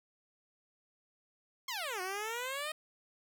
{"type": "exponential two-way sweep", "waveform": "10% pulse", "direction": "down then up", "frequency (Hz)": [1101, 360, 629], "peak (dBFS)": -28, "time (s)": [1.68, 2.72], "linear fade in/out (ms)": 5, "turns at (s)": 2.01, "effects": []}